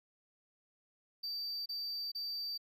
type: tone bursts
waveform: triangle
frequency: 4644 Hz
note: D8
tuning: 20 cents flat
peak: -36 dBFS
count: 3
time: 1.23-2.578 s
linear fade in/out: 10 ms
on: 430 ms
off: 29 ms
effects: none